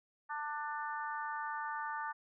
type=harmonic tone; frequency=296.9 Hz; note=D4; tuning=19 cents sharp; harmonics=3 / 4 / 5 / 6; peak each=-40 / -42 / -44 / -46 dBFS; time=0.29-2.13 s; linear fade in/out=20 ms; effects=none